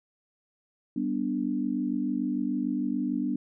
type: chord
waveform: sine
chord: G major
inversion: none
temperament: equal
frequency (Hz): 196 / 246.9 / 293.7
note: G3 / B3 / D4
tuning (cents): 0 / 0 / 0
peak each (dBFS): -33 / -29 / -30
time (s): 0.96-3.36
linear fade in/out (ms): 5
effects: none